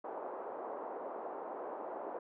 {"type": "band-pass noise", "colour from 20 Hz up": "pink", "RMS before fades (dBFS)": -43, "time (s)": [0.04, 2.19], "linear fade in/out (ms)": 5, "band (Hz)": [400, 980], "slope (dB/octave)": 24, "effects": []}